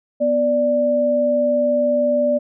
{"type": "tone pair together", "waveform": "sine", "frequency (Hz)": [246.7, 587.3], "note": ["B3", "D5"], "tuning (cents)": [-2, 0], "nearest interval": "octave + minor third", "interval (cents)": 1502, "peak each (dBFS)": [-22, -15], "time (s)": [0.2, 2.39], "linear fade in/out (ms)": 20, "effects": []}